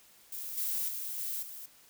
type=noise with level steps; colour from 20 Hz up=violet; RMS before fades=-40 / -33 / -38 / -36 / -45 dBFS; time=0.32-1.66 s; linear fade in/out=5 ms; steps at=0.57 / 0.88 / 1.18 / 1.42 s; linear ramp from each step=10 ms; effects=white hiss -60 dBFS RMS until 1.89 s